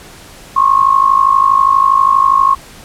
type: tone with amplitude modulation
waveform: sine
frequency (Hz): 1086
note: C#6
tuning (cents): -36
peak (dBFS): -3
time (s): 0.56-2.55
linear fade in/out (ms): 10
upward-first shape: sine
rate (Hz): 52.4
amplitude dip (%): 80
effects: pink hiss -36 dBFS RMS until 2.84 s + low-pass 12000 Hz 12 dB/octave